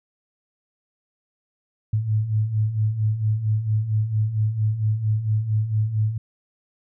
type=beating tone pair; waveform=sine; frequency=105.1 / 109.5 Hz; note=G#2 / A2; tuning=+21 / -8 cents; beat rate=4.4 Hz; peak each=-26 / -20 dBFS; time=1.93-6.18 s; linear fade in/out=5 ms; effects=none